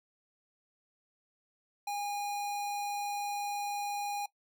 square tone, 817 Hz, G#5, 29 cents flat, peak -34 dBFS, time 1.87-4.26 s, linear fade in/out 5 ms, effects noise-tail reverb RT60 0.1 s tail -19 dB re dry

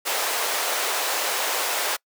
pink high-pass noise, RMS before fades -25 dBFS, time 0.05-1.97 s, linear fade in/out 20 ms, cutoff 490 Hz, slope 24 dB/octave, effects noise-tail reverb RT60 0.1 s tail -26 dB re dry

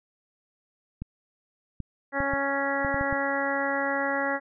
clicks, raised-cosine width 5 ms, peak -21 dBFS, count 8, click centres 1.02 / 1.803 / 2.204 / 2.336 / 2.848 / 2.944 / 3.011 / 3.127 s
harmonic tone, 277.5 Hz, C#4, 2 cents sharp, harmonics 1 / 2 / 3 / 4 / 5 / 6 / 7, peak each -33 / -30 / -32 / -36 / -34 / -32 / -32 dBFS, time 2.12-4.4 s, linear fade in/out 50 ms
effects none

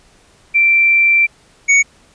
sine / square tone pair in turn, 2349 / 2232 Hz, D7 / C#7, 0 / +11 cents, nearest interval minor second, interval 89 cents, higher first, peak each -8 dBFS, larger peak neither, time 0.54-1.27 / 1.68-1.83 s, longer first, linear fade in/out 20 ms, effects pink hiss -50 dBFS RMS until 2.14 s + resampled to 22050 Hz

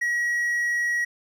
triangle tone, 1911 Hz, A#6, 43 cents sharp, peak -20 dBFS, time 0.01-1.05 s, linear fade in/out 10 ms, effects none

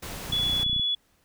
pink noise, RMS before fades -37 dBFS, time 0.02-0.64 s, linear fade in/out 10 ms
click train, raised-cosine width 5 ms, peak -23 dBFS, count 16, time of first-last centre 0.3-0.797 s, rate 30.2 Hz
sine tone, 3406 Hz, G#7, 43 cents sharp, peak -23 dBFS, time 0.32-0.95 s, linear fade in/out 5 ms
effects pink hiss -66 dBFS RMS until 1.24 s

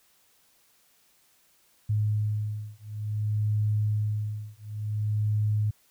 sine beating tone pair, 105.7 / 106.26 Hz, G#2 / G#2, +31 / +40 cents, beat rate 0.56 Hz, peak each -28 dBFS, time 1.89-5.71 s, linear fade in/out 10 ms, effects white hiss -64 dBFS RMS until 5.9 s

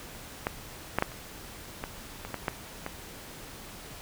clicks, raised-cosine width 0.5 ms, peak -30 / -12 / -9 / -9 / -28 / -18 / -22 / -17 / -12 / -18 dBFS, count 10, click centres 0.15 / 0.469 / 0.986 / 1.024 / 1.118 / 1.839 / 2.25 / 2.343 / 2.482 / 2.864 s, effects pink hiss -45 dBFS RMS until 4.01 s

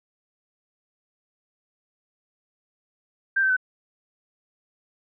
sine tone with pitch steps, 1580 / 1545.7 / 1512.1 Hz, G6 / G6 / F#6, +13 / -25 / +37 cents, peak -18 dBFS, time 3.36-3.567 s, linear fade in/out 10 ms, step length 69 ms, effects none

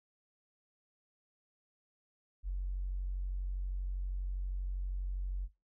triangle tone with tanh clipping, 46.25 Hz, F#1, in tune, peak -33 dBFS, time 2.43-5.49 s, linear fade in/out 50 ms, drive 4 dB, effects noise-tail reverb RT60 0.2 s tail -19 dB re dry

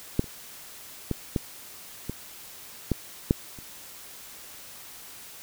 clicks, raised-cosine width 3 ms, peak -8 / -29 / -13 / -11 / -18 / -10 / -6 / -30 dBFS, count 8, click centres 0.194 / 0.242 / 1.113 / 1.362 / 2.096 / 2.917 / 3.309 / 3.588 s, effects white hiss -45 dBFS RMS until 5.42 s

